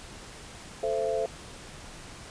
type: chord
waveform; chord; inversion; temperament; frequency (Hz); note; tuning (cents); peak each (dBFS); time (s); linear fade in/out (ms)
sine; A minor; none; equal with one note detuned; 440 / 523.3 / 672.7; A4 / C5 / E5; 0 / 0 / +35; -30; 0.83-1.26; 2
effects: pink hiss -45 dBFS RMS until 2.3 s + resampled to 22050 Hz